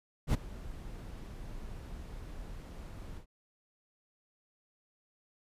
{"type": "noise with ADSR envelope", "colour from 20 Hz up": "brown", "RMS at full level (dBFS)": -24, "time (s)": [0.27, 3.26], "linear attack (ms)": 71, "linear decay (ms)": 13, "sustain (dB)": -20, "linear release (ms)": 94, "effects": ["resampled to 32000 Hz"]}